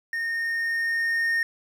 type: tone with level ramp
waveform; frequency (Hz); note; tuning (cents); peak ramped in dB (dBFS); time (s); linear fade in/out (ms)
triangle; 1838; A#6; -25; -24 to -19; 0.13-1.43; 2
effects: 9-bit